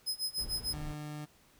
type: tone with tremolo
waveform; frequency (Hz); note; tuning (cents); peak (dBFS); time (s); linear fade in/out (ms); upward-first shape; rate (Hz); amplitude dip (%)
sawtooth; 5080; D#8; +35; -28; 0.06-0.74; 20; sine; 6.7; 95
type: noise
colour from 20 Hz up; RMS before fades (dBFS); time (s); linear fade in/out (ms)
brown; -43; 0.38-0.94; 0
type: tone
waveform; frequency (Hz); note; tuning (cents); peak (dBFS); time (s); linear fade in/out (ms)
30% pulse; 150; D3; +37; -37; 0.72-1.26; 20
effects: pink hiss -64 dBFS RMS until 1.59 s